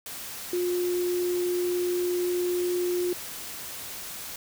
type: tone in noise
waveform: sine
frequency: 356 Hz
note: F4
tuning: 33 cents sharp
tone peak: -24 dBFS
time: 0.53-3.13 s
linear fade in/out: 2 ms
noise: white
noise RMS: -38 dBFS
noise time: 0.06-4.36 s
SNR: +11 dB
effects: none